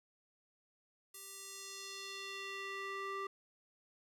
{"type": "tone with band-pass filter sweep", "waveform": "square", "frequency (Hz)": 392, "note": "G4", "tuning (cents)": 0, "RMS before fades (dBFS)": -45, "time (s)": [1.14, 3.27], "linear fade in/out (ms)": 5, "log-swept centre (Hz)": [11000, 1200], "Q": 1.3, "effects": ["12-bit"]}